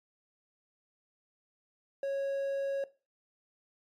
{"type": "tone", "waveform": "triangle", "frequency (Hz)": 551, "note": "C#5", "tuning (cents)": -11, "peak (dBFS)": -28, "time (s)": [2.03, 2.84], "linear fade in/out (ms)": 2, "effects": ["noise-tail reverb RT60 0.3 s tail -17 dB re dry", "MP3 96 kbps"]}